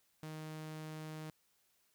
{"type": "tone", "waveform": "sawtooth", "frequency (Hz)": 156, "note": "D#3", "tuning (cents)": 5, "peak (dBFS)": -40, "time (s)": [0.23, 1.3], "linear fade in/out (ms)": 0, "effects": ["white hiss -75 dBFS RMS until 1.94 s"]}